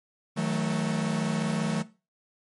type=chord; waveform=45% pulse; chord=D# diminished; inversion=none; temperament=equal with one note detuned; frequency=159.57 / 185 / 220 Hz; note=D#3 / F#3 / A3; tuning=+44 / 0 / 0 cents; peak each=-30 dBFS; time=0.36-1.83 s; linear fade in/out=20 ms; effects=noise-tail reverb RT60 0.3 s tail -17 dB re dry + MP3 48 kbps